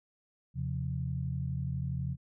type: tone cluster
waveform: sine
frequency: 80.7 / 132.9 / 173.3 Hz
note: E2 / C3 / F3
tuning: -36 / +27 / -13 cents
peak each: -38 / -33 / -39 dBFS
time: 0.54-2.17 s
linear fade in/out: 50 ms
effects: none